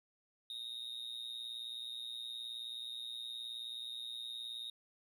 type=tone with amplitude modulation; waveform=triangle; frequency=3729 Hz; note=A#7; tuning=in tune; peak=-37 dBFS; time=0.5-4.7 s; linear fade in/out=2 ms; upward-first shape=sine; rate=119 Hz; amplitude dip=80%; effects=none